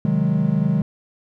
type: chord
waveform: triangle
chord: Ab dominant seventh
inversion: first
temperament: equal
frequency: 130.81 / 155.56 / 185 / 207.7 Hz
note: C3 / Eb3 / Gb3 / Ab3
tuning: 0 / 0 / 0 / 0 cents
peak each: -24 / -18 / -20 / -20 dBFS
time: 0.05-0.82 s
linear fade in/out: 2 ms
effects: none